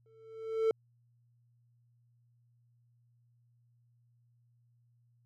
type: tone with exponential growth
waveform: triangle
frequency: 445.3 Hz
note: A4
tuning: 21 cents sharp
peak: -21 dBFS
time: 0.06-0.71 s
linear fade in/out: 1 ms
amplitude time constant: 140 ms
effects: added 119 Hz sine -66 dBFS peak until 5.25 s